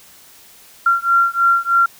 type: beating tone pair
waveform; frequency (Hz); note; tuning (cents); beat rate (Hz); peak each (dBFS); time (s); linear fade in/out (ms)
sine; 1374 / 1377.2; F6 / F6; -29 / -25; 3.2; -15; 0.86-1.86; 5
effects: white hiss -45 dBFS RMS until 1.99 s